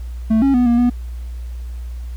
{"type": "tone with pitch steps", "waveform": "triangle", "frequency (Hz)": [220.8, 274.1, 246.6, 237.2, 243.8], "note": ["A3", "C#4", "B3", "A#3", "B3"], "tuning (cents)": [6, -19, -2, 30, -22], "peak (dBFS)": -9, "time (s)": [0.3, 0.9], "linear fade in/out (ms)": 10, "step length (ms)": 120, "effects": ["added 60 Hz sine -25 dBFS peak until 2.16 s", "pink hiss -50 dBFS RMS until 2.16 s"]}